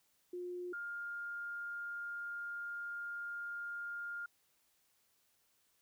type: tone pair in turn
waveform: sine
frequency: 356.8 / 1408.4 Hz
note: F4 / F6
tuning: +37 / +14 cents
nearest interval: 2 octaves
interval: 2377 cents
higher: second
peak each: -40 / -40 dBFS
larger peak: neither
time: 0.33-0.73 / 0.73-4.26 s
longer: second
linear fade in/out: 5 ms
effects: white hiss -75 dBFS RMS until 5.81 s